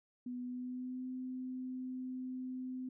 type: tone with pitch glide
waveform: sine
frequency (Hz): 247.5 to 255.9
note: B3 to C4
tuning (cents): +4 to -38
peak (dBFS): -39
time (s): 0.26-2.89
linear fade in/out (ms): 5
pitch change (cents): +58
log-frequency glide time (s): 0.41-1.07
effects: none